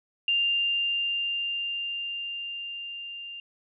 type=tone with level ramp; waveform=sine; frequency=2794 Hz; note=F7; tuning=in tune; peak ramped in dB=-21 to -37 dBFS; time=0.28-3.4 s; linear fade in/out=2 ms; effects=none